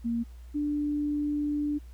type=tone pair in turn; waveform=sine; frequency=233.3 / 293.9 Hz; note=A#3 / D4; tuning=+2 / +1 cents; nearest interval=major third; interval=399 cents; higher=second; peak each=-26 dBFS; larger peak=neither; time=0.04-0.24 / 0.54-1.79 s; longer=second; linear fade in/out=20 ms; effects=added 60 Hz sine -43 dBFS peak until 1.93 s + pink hiss -63 dBFS RMS until 1.93 s